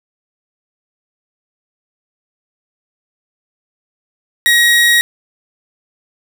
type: tone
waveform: 30% pulse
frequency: 1895 Hz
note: A#6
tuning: 28 cents sharp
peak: -5 dBFS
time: 4.46-5.01 s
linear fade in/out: 0 ms
effects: none